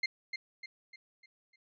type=tone with echo; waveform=35% pulse; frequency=2100 Hz; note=C7; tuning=6 cents sharp; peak=-26 dBFS; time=0.03-0.06 s; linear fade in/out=5 ms; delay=300 ms; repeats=5; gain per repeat=-7 dB; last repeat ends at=1.56 s; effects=resampled to 16000 Hz